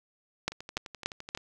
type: two click trains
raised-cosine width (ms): 0.2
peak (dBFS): -11 / -24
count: 4 / 11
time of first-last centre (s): 0.48-1.35 / 0.52-1.375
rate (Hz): 3.45 / 11.7
effects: none